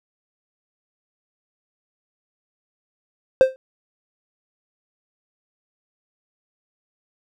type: tone with exponential decay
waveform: triangle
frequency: 523.3 Hz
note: C5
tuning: in tune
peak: -3 dBFS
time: 3.41-3.56 s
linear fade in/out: 0 ms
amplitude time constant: 31 ms
effects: none